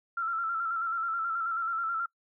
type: tone with vibrato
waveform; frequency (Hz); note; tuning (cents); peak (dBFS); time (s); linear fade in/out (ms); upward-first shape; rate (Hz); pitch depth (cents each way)
sine; 1349; E6; +40; -28; 0.17-2.06; 5; square; 9.3; 42
effects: noise-tail reverb RT60 0.1 s tail -25 dB re dry